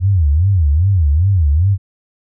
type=tone with vibrato; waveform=sine; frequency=84.4 Hz; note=E2; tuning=41 cents sharp; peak=-9 dBFS; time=0-1.78 s; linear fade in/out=50 ms; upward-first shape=sine; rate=2.5 Hz; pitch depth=300 cents each way; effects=none